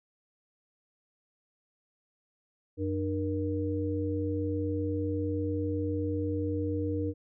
sine tone cluster, 93.5 / 300.8 / 472.6 Hz, F#2 / D4 / A#4, +19 / +42 / +24 cents, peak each -32 / -32 / -34 dBFS, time 2.77-7.14 s, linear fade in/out 50 ms, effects none

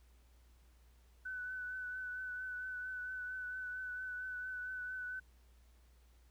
sine tone with vibrato, 1500 Hz, F#6, 23 cents sharp, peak -40 dBFS, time 1.25-5.2 s, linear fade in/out 10 ms, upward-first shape triangle, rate 4.4 Hz, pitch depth 28 cents each way, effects added 60 Hz sine -62 dBFS peak until 6.3 s + pink hiss -73 dBFS RMS until 6.3 s

